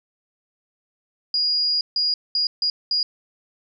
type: tone bursts at uneven times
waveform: sine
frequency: 4871 Hz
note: D#8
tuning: 38 cents flat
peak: -18 dBFS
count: 5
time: 1.34-1.81 / 1.96-2.14 / 2.35-2.47 / 2.62-2.7 / 2.91-3.03 s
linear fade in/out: 2 ms
effects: none